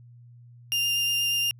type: tone with vibrato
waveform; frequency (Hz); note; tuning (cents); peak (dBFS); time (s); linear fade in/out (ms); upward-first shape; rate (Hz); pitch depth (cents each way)
35% pulse; 2800; F7; +4; -21; 0.72-1.51; 0; sine; 8.4; 8
effects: added 120 Hz sine -47 dBFS peak until 1.59 s